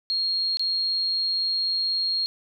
sine tone with dropouts, 4259 Hz, C8, 30 cents sharp, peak -22 dBFS, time 0.1-2.26 s, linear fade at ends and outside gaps 0 ms, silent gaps 0.571-0.595 s, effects none

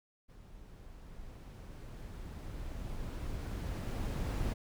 brown noise with level ramp, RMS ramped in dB -54 to -33 dBFS, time 0.28-4.54 s, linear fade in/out 20 ms, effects none

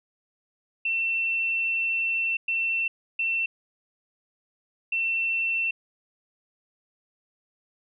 sine tone bursts at uneven times, 2694 Hz, E7, 37 cents sharp, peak -23 dBFS, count 4, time 0.85-2.37 / 2.48-2.88 / 3.19-3.46 / 4.92-5.71 s, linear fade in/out 5 ms, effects none

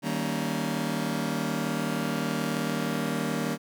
sawtooth chord, Eb dominant seventh, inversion none, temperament just, 155.56 / 194.45 / 233.3 / 280 Hz, Eb3 / G3 / Bb3 / Db4, 0 / -14 / +2 / +18 cents, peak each -29 / -29 / -27 / -30 dBFS, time 0.02-3.58 s, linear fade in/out 50 ms, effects none

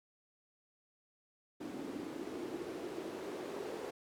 white noise with band-pass filter sweep, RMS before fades -43 dBFS, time 1.6-3.91 s, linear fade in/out 10 ms, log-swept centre 280 to 420 Hz, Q 3.8, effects none

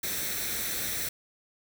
white noise with comb filter, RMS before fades -32 dBFS, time 0.03-1.09 s, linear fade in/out 5 ms, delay 0.51 ms, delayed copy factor +0.6, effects none

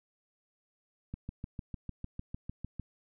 click train, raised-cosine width 5 ms, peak -26 dBFS, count 12, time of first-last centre 1.14-2.797 s, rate 6.64 Hz, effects none

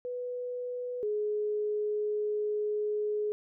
sine tone pair in turn, 493.9 / 420.6 Hz, B4 / G#4, 0 / +22 cents, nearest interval minor third, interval 278 cents, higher first, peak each -33 / -28 dBFS, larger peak second, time 0.05-1.03 / 1.03-3.32 s, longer second, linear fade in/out 0 ms, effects none

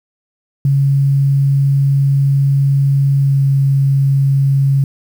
sine tone with pitch glide, 138.59 to 137.47 Hz, C#3 to C#3, 0 to -14 cents, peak -9 dBFS, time 0.65-4.84 s, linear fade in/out 2 ms, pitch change -14 cents, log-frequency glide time 3.18-3.43 s, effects 7-bit

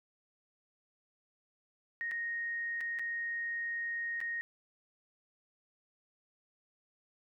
sine tone with dropouts, 1864.7 Hz, A#6, in tune, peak -34 dBFS, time 2.01-4.41 s, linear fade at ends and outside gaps 0 ms, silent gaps 2.112-2.117 / 2.807-2.811 / 2.988-2.994 / 4.204-4.213 s, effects none

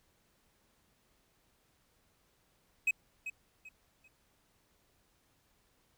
triangle tone with echo, 2539 Hz, D#7, 34 cents sharp, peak -24 dBFS, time 2.87-2.91 s, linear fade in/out 5 ms, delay 390 ms, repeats 3, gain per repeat -11 dB, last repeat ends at 4.08 s, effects pink hiss -72 dBFS RMS until 5.97 s

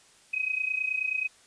sine tone with amplitude modulation, 2526 Hz, D#7, 26 cents sharp, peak -23 dBFS, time 0.33-1.28 s, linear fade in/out 10 ms, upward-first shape sine, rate 29.4 Hz, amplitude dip 80%, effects white hiss -58 dBFS RMS until 1.46 s + resampled to 22050 Hz

